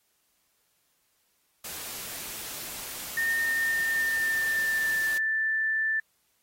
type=noise; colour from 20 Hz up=white; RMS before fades=-38 dBFS; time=1.64-5.18 s; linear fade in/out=5 ms
type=tone with pitch glide; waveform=sine; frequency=1825 to 1765.9 Hz; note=A#6 to A6; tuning=-37 to +6 cents; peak=-24 dBFS; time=3.17-6 s; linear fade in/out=5 ms; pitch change=-57 cents; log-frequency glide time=3.43-5.1 s
effects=white hiss -71 dBFS RMS until 6.42 s + AAC 48 kbps